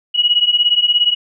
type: beating tone pair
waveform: sine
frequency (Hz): 2900 / 2917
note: F#7 / F#7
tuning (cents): -35 / -25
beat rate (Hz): 17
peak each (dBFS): -15 / -13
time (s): 0.14-1.15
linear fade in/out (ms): 20
effects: none